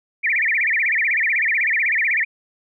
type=tone with vibrato; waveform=sine; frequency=2057 Hz; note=C7; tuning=30 cents flat; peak=-16 dBFS; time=0.23-2.25 s; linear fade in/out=20 ms; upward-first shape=sine; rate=16 Hz; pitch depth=270 cents each way; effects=none